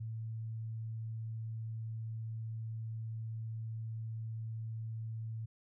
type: tone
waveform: sine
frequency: 111.9 Hz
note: A2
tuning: 30 cents sharp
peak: -38 dBFS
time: 0-5.46 s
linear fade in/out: 10 ms
effects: none